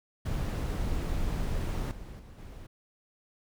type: noise with level steps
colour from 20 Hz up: brown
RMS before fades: -31 / -43 / -48 / -44 dBFS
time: 0.25-2.67 s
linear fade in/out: 10 ms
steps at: 1.91 / 2.19 / 2.38 s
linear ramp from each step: 5 ms
effects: none